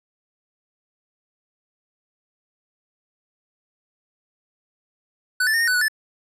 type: tone with pitch steps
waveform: square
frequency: 1495 / 1755 / 1830 / 1851 / 1499 / 1471 / 1748 Hz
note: F#6 / A6 / A#6 / A#6 / F#6 / F#6 / A6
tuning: +17 / -5 / -32 / -13 / +22 / -11 / -12 cents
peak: -18 dBFS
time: 5.4-5.883 s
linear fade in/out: 5 ms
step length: 69 ms
effects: resampled to 32000 Hz